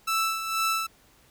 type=tone with tremolo; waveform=sawtooth; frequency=1321 Hz; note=E6; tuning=3 cents sharp; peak=-19 dBFS; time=0.07-0.87 s; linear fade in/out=10 ms; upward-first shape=sine; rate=2.1 Hz; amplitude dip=60%; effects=pink hiss -59 dBFS RMS until 1.3 s